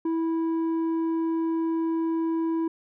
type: tone with low-pass filter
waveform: square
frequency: 327.4 Hz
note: E4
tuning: 12 cents flat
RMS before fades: -26 dBFS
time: 0.05-2.68 s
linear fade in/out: 5 ms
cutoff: 660 Hz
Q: 3.7
effects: none